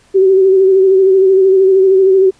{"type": "tone with vibrato", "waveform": "sine", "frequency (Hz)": 381.9, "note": "G4", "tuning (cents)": -45, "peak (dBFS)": -5, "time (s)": [0.14, 2.31], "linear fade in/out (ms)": 20, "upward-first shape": "sine", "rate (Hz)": 13, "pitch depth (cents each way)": 37, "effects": ["pink hiss -50 dBFS RMS until 2.39 s", "resampled to 22050 Hz"]}